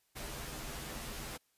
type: noise with comb filter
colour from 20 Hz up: pink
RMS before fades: -43 dBFS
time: 0.15-1.38 s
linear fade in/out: 20 ms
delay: 11 ms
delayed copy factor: -0.7
effects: white hiss -75 dBFS RMS until 1.57 s + resampled to 32000 Hz